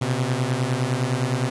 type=beating tone pair; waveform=sawtooth; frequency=122.3 / 132.1 Hz; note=B2 / C3; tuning=-16 / +17 cents; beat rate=9.8 Hz; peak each=-20 dBFS; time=0.01-1.5 s; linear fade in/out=10 ms; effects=resampled to 24000 Hz + 9-bit